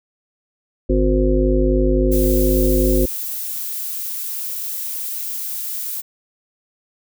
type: harmonic tone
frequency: 51.8 Hz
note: G#1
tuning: 4 cents flat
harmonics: 1 / 3 / 5 / 7 / 9 / 10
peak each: -16 / -27 / -20 / -19 / -32 / -22 dBFS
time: 0.89-3.06 s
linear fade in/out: 10 ms
type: noise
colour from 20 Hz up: violet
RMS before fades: -26 dBFS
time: 2.11-6.02 s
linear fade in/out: 20 ms
effects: none